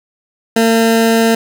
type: tone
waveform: 20% pulse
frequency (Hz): 226.9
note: A#3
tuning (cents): -47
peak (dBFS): -4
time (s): 0.56-1.35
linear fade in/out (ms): 5
effects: none